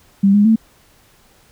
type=tone with pitch steps; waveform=sine; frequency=197.3 / 205.7 / 222.3 Hz; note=G3 / G#3 / A3; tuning=+11 / -16 / +18 cents; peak=-8 dBFS; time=0.23-0.56 s; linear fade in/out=10 ms; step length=110 ms; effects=pink hiss -52 dBFS RMS until 1.51 s